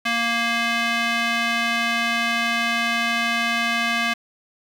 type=tone with band-pass filter; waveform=square; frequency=233.1 Hz; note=A#3; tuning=in tune; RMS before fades=-22 dBFS; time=0.05-4.14 s; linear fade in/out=10 ms; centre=2300 Hz; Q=1.4; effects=7-bit